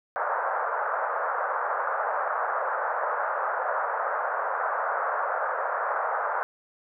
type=band-pass noise; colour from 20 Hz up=white; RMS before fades=-28 dBFS; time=0.16-6.43 s; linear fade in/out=0 ms; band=510 to 1500 Hz; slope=48 dB/octave; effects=none